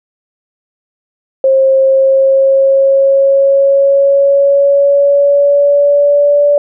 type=tone with pitch glide; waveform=sine; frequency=534 to 579 Hz; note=C5 to D5; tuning=+35 to -25 cents; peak=-5 dBFS; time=1.44-6.58 s; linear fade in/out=2 ms; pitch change=+140 cents; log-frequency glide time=1.8-6.43 s; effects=none